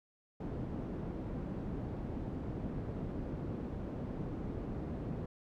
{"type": "low-pass noise", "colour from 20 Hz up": "white", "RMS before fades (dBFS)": -40, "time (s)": [0.4, 5.26], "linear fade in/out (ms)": 5, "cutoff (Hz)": 280, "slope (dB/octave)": 12, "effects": []}